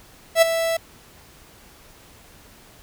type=tone with ADSR envelope; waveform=45% pulse; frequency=659.3 Hz; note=E5; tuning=in tune; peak=-9 dBFS; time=0.35-0.77 s; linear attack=70 ms; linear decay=13 ms; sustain=-11 dB; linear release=6 ms; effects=pink hiss -49 dBFS RMS until 2.82 s